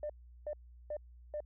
sine tone bursts, 598 Hz, D5, 31 cents sharp, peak -35 dBFS, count 4, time 0.03-1.404 s, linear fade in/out 2 ms, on 66 ms, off 370 ms, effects tanh soft clip ceiling -31 dBFS + added 60 Hz sine -53 dBFS peak until 1.45 s

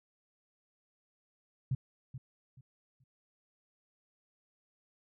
sine tone with echo, 130 Hz, C3, 11 cents flat, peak -28 dBFS, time 1.71-1.75 s, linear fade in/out 5 ms, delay 430 ms, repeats 3, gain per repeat -12 dB, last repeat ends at 3.04 s, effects none

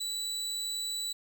30% pulse tone, 3951 Hz, B7, in tune, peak -30 dBFS, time 0-1.13 s, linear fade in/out 10 ms, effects none

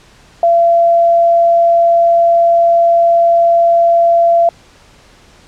sine tone, 680 Hz, F5, 46 cents flat, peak -6 dBFS, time 0.43-4.49 s, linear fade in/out 2 ms, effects pink hiss -44 dBFS RMS until 5.47 s + low-pass 7000 Hz 12 dB/octave

